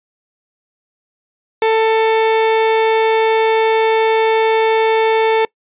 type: tone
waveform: 30% pulse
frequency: 444.3 Hz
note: A4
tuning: 17 cents sharp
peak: -8 dBFS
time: 1.62-5.45 s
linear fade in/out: 2 ms
effects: noise-tail reverb RT60 0.1 s tail -24 dB re dry + resampled to 8000 Hz